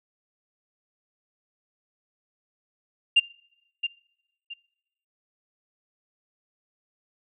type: tone with echo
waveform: sine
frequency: 2793 Hz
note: F7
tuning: 1 cent flat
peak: -12 dBFS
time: 3.16-3.2 s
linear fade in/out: 10 ms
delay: 670 ms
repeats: 2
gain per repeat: -11 dB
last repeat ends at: 4.54 s
effects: noise-tail reverb RT60 0.9 s tail -25 dB re dry + tanh soft clip ceiling -10 dBFS